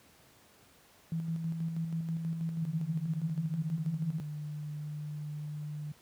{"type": "tone with tremolo", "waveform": "sine", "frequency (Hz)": 164, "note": "E3", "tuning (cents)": -9, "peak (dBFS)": -30, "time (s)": [1.12, 4.2], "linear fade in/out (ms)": 0, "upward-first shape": "square", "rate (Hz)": 6.2, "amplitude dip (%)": 40}
{"type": "tone", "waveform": "sine", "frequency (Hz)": 149.7, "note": "D3", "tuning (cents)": 33, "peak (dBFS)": -36, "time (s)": [2.62, 5.92], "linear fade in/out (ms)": 5}
{"effects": ["pink hiss -61 dBFS RMS until 6.01 s", "high-pass 80 Hz 12 dB/octave"]}